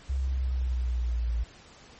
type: linear sweep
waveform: sine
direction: down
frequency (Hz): 67 to 56.8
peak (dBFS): -25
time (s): 0.09-1.44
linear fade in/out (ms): 10
effects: pink hiss -52 dBFS RMS until 1.99 s + MP3 32 kbps